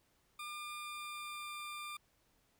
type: tone with pitch glide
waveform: 20% pulse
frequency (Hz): 1202 to 1194.4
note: D6 to D6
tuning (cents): +40 to +29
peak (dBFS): -38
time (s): 0.39-1.97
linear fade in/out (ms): 5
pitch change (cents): -11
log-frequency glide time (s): 0.51-1.51
effects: pink hiss -74 dBFS RMS until 2.59 s